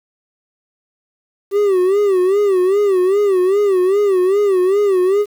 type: tone with vibrato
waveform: triangle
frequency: 387.2 Hz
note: G4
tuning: 21 cents flat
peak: -9 dBFS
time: 1.51-5.26 s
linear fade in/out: 50 ms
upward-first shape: sine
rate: 2.5 Hz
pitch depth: 120 cents each way
effects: 7-bit